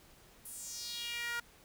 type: tone with high-pass filter sweep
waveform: sawtooth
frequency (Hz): 473.7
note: A#4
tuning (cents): +28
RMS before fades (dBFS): -41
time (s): 0.45-1.4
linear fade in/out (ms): 5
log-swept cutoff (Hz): 11000 to 1400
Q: 3.2
effects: pink hiss -61 dBFS RMS until 1.64 s